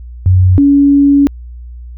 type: tone pair in turn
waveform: sine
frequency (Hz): 92.2 / 282.3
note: F#2 / C#4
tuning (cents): -6 / +32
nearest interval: octave + perfect fifth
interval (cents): 1938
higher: second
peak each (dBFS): -4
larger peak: neither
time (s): 0.26-0.58 / 0.58-1.27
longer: second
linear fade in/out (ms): 0
effects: added 60 Hz sine -26 dBFS peak until 1.97 s